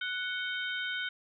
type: harmonic tone with a mistuned harmonic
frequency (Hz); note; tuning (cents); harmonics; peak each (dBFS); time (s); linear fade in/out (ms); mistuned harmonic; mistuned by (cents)
740; F#5; 0; 2 / 3 / 4 / 5; -34 / -41 / -39 / -42; 0.01-1.09; 5; 4; +84
effects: none